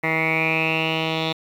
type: tone with low-pass filter sweep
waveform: 10% pulse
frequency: 160.5 Hz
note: E3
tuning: 46 cents flat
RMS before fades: -22 dBFS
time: 0.03-1.33 s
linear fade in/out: 10 ms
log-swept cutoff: 2000 to 3500 Hz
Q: 9.5
effects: 8-bit